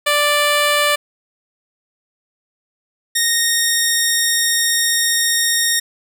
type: tone pair in turn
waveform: 10% pulse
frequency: 587.3 / 1854.9 Hz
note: D5 / A#6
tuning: 0 / -9 cents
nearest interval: octave + minor sixth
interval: 1991 cents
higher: second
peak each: -5 dBFS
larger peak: neither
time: 0.06-0.96 / 3.15-5.8 s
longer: second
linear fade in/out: 10 ms
effects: none